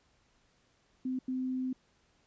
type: tone bursts at uneven times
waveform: sine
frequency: 257.5 Hz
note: C4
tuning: 28 cents flat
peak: -31 dBFS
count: 2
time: 1.05-1.19 / 1.28-1.73 s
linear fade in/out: 5 ms
effects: pink hiss -70 dBFS RMS until 2.26 s + resampled to 16000 Hz